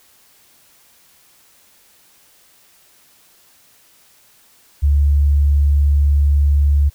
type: tone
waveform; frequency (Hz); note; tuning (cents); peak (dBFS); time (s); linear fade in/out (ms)
sine; 71.8; D2; -39; -10; 4.82-6.9; 20
effects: white hiss -52 dBFS RMS until 6.94 s